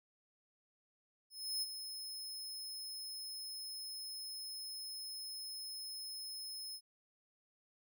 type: tone with ADSR envelope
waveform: sawtooth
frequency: 5180 Hz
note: E8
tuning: 31 cents flat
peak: -32 dBFS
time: 1.3-6.81 s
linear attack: 320 ms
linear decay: 32 ms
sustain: -9 dB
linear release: 64 ms
effects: none